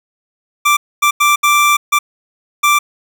25% pulse tone bursts at uneven times, 1174.7 Hz, D6, in tune, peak -5 dBFS, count 6, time 0.65-0.77 / 1.02-1.11 / 1.2-1.36 / 1.43-1.77 / 1.92-1.99 / 2.63-2.79 s, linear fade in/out 10 ms, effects none

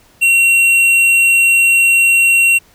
triangle tone with tanh clipping, 2738 Hz, F7, 35 cents flat, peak -9 dBFS, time 0.21-2.59 s, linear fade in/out 20 ms, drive 14 dB, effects pink hiss -49 dBFS RMS until 2.74 s

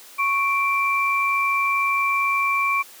sine tone pair together, 1106.7 / 2349 Hz, C#6 / D7, -3 / 0 cents, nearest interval octave + minor second, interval 1303 cents, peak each -21 dBFS, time 0.18-2.83 s, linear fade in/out 20 ms, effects white hiss -45 dBFS RMS until 3 s + high-pass 300 Hz 12 dB/octave

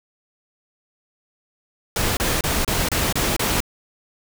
pink noise bursts, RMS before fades -21 dBFS, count 7, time 1.96-3.604 s, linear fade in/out 2 ms, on 210 ms, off 29 ms, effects none

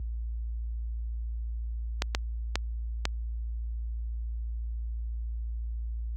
clicks, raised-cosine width 0.2 ms, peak -9 dBFS, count 4, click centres 2.021 / 2.149 / 2.556 / 3.054 s, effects added 57 Hz sine -24 dBFS peak until 6.16 s + high-pass 80 Hz 12 dB/octave

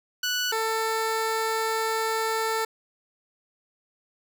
15% pulse tone pair in turn, 1480 / 445 Hz, F#6 / A4, 0 / +20 cents, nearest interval octave + major sixth, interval 2080 cents, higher first, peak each -18 dBFS, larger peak neither, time 0.23-0.52 / 0.52-2.65 s, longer second, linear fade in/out 5 ms, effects none

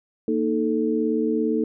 sine tone cluster, 232.5 / 310 / 438.3 Hz, A#3 / D#4 / A4, -4 / -6 / -7 cents, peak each -24 / -24 / -24 dBFS, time 0.28-1.64 s, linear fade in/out 2 ms, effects none

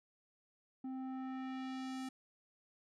square tone with low-pass filter sweep, 261.3 Hz, C4, 2 cents flat, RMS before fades -43 dBFS, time 0.84-2.09 s, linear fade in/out 5 ms, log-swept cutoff 550 to 10000 Hz, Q 0.92, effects none

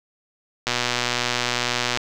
click train, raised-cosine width 0.2 ms, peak -4 dBFS, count 160, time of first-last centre 0.67-1.973 s, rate 122 Hz, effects none

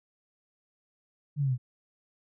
sine linear sweep, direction down, 150 to 120 Hz, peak -24 dBFS, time 1.36-1.58 s, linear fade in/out 50 ms, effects none

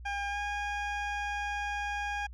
20% pulse tone with pitch glide, 806 to 818.2 Hz, G5 to G#5, +48 to -26 cents, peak -27 dBFS, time 0.05-2.27 s, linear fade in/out 10 ms, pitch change +26 cents, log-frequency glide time 0.29-0.38 s, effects added 60 Hz sine -43 dBFS peak until 2.33 s + low-pass 4000 Hz 12 dB/octave

